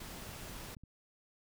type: noise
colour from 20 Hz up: pink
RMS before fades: -47 dBFS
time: 0-0.75 s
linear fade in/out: 5 ms
type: click train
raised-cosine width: 5 ms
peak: -40 dBFS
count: 13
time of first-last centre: 0.02-0.836 s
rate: 14.7 Hz
effects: none